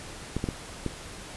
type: clicks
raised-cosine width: 3 ms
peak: -15 dBFS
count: 4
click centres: 0.366 / 0.441 / 0.488 / 0.863 s
effects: pink hiss -42 dBFS RMS until 1.36 s + resampled to 24000 Hz